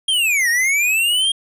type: linear two-way sweep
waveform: square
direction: down then up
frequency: 3249 to 1824 to 3249 Hz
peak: -15 dBFS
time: 0.08-1.32 s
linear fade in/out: 5 ms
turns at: 0.49 s
effects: resampled to 32000 Hz